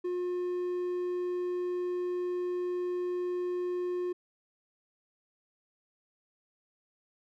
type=tone; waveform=triangle; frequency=357.8 Hz; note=F4; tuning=42 cents sharp; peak=-28 dBFS; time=0.04-4.13 s; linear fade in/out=10 ms; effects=none